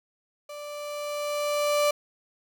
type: tone with level ramp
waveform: 35% pulse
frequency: 587.3 Hz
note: D5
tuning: in tune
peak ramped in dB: -36 to -18 dBFS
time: 0.49-1.91 s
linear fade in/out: 5 ms
effects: none